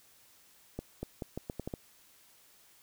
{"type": "accelerating click train", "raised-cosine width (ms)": 2, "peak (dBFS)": -23, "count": 8, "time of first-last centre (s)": [0.79, 1.738], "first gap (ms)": 240, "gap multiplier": 0.8, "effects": ["white hiss -62 dBFS RMS until 2.82 s"]}